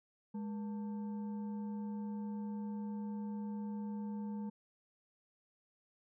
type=tone with frequency modulation; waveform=sine; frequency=207.7 Hz; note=G#3; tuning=in tune; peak=-38 dBFS; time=0.34-4.5 s; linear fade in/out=10 ms; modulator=685 Hz; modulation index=0.35; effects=none